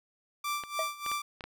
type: tone with tremolo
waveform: sawtooth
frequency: 1174 Hz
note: D6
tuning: 1 cent flat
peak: -26 dBFS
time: 0.44-1.22 s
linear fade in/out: 5 ms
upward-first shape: sine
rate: 3.3 Hz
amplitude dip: 85%
type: clicks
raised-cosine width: 0.3 ms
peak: -24 dBFS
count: 5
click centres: 0.637 / 1.063 / 1.116 / 1.408 / 1.44 s
type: tone with exponential decay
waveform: triangle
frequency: 641 Hz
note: E5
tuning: 49 cents flat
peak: -25 dBFS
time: 0.79-0.91 s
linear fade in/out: 2 ms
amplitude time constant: 26 ms
effects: none